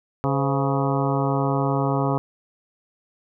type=harmonic tone with a mistuned harmonic; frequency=138.59 Hz; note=C#3; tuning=in tune; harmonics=1 / 2 / 3 / 4 / 5 / 6 / 7 / 8 / 9; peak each=-23 / -26 / -28 / -29 / -30 / -31 / -31 / -32 / -33 dBFS; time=0.24-2.18 s; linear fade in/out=0 ms; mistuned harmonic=4; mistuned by=-91 cents; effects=none